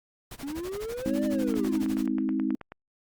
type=noise with tremolo; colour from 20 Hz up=pink; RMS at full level=-40 dBFS; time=0.31-2.06 s; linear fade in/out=2 ms; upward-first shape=sine; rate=12 Hz; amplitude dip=95%
type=linear two-way sweep; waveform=triangle; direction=up then down; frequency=269.5 to 608 to 269.5 Hz; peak=-30 dBFS; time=0.43-1.84 s; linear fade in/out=2 ms; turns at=1.26 s
type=chord; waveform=sine; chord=Ab major; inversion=none; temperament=equal with one note detuned; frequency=207.7 / 261.6 / 317.5 Hz; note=Ab3 / C4 / Eb4; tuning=0 / 0 / +35 cents; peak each=-31 / -28 / -29 dBFS; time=1.06-2.55 s; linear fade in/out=0 ms
type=click train; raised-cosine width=0.5 ms; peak=-25 dBFS; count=12; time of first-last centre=1.54-2.72 s; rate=9.32 Hz
effects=Opus 48 kbps